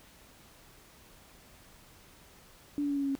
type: tone with pitch steps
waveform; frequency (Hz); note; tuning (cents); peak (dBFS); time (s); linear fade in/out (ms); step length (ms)
sine; 290 / 286.7 / 283.4 / 280.1 / 276.9 / 273.7; D4 / D4 / C#4 / C#4 / C#4 / C#4; -22 / -42 / +38 / +18 / -2 / -22; -28; 2.78-3.152; 0; 62
effects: pink hiss -57 dBFS RMS until 3.19 s